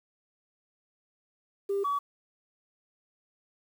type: tone pair in turn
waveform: sine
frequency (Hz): 397.8 / 1136.9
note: G4 / C#6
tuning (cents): +25 / +43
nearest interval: octave + tritone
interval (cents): 1818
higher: second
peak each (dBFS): -25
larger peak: neither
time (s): 1.69-1.84 / 1.84-1.99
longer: neither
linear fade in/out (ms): 10
effects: tanh soft clip ceiling -22 dBFS + 9-bit